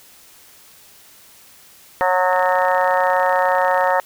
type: harmonic tone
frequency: 183.2 Hz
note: F#3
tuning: 17 cents flat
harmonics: 3 / 4 / 5 / 6 / 7 / 8 / 9 / 10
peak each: -19 / -21 / -19 / -27 / -25 / -32 / -31 / -24 dBFS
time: 2.01-4 s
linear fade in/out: 0 ms
type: click train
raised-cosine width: 0.3 ms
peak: -21 dBFS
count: 50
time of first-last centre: 2.33-3.906 s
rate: 31.1 Hz
effects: white hiss -47 dBFS RMS until 4.05 s